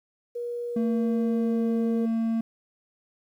sine tone with pitch glide, 478.9 to 464.2 Hz, A#4 to A#4, +47 to -7 cents, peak -29 dBFS, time 0.35-2.06 s, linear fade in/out 10 ms, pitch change -54 cents, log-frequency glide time 0.67-1.68 s
triangle tone, 226.5 Hz, A#3, 50 cents flat, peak -21 dBFS, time 0.76-2.41 s, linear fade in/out 5 ms
effects 10-bit

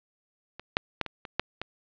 clicks, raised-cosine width 0.3 ms, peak -23 / -6 / -10 / -20 / -23 / -8 / -17 dBFS, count 7, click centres 0.596 / 0.769 / 1.013 / 1.063 / 1.252 / 1.396 / 1.616 s, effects resampled to 11025 Hz + 7-bit

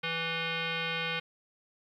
sine tone with frequency modulation, 493.9 Hz, B4, in tune, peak -30 dBFS, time 0.03-1.2 s, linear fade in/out 10 ms, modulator 659 Hz, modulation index 4.6, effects 11-bit

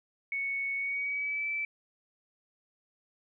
sine tone with pitch glide, 2217 to 2319 Hz, C#7 to D7, 0 to -22 cents, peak -30 dBFS, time 0.32-1.65 s, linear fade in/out 2 ms, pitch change +78 cents, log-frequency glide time 0.76-1.48 s, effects none

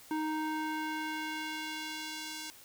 square tone with band-pass filter sweep, 311.1 Hz, D#4, in tune, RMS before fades -37 dBFS, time 0.11-2.5 s, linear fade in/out 0 ms, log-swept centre 720 to 5900 Hz, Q 0.8, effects white hiss -55 dBFS RMS until 2.64 s

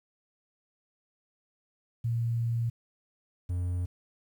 sine / triangle tone pair in turn, 116.54 / 88.74 Hz, A#2 / F2, 0 / +28 cents, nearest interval perfect fourth, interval 472 cents, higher first, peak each -26 / -26 dBFS, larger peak neither, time 2.04-2.7 / 3.49-3.86 s, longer first, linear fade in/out 10 ms, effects 10-bit

